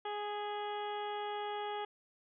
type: harmonic tone with a mistuned harmonic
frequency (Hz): 415.3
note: G#4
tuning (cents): 0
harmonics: 1 / 2 / 3 / 4 / 5 / 6 / 7 / 8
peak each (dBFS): -41 / -39 / -47 / -51 / -53 / -58 / -53 / -51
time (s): 0.05-1.85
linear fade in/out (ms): 5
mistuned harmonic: 5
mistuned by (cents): -26
effects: none